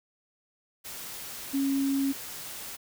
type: tone in noise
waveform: sine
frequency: 274.1 Hz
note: C#4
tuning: 19 cents flat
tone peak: -24 dBFS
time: 1.53-2.13 s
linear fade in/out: 20 ms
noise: white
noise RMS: -40 dBFS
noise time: 0.84-2.77 s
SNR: +13 dB
effects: none